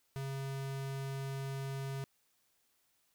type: tone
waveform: square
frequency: 136 Hz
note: C#3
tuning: 33 cents flat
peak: -38 dBFS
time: 0.16-2.04 s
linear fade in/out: 0 ms
effects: white hiss -75 dBFS RMS until 3.14 s